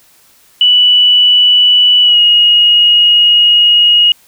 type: tone with pitch glide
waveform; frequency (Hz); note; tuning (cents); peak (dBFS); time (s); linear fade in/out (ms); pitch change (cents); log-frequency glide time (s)
sine; 2960 to 2881; F#7 to F#7; 0 to -47; -4; 0.61-4.12; 2; -47; 2.02-2.19
effects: white hiss -47 dBFS RMS until 4.27 s